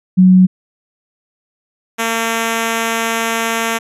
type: tone pair in turn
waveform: sine / 5% pulse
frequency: 185 / 227.6 Hz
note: F#3 / A#3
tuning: 0 / -41 cents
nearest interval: major third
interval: 359 cents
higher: second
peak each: -4 dBFS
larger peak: neither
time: 0.17-0.47 / 1.98-3.79 s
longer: second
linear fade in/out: 20 ms
effects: resampled to 32000 Hz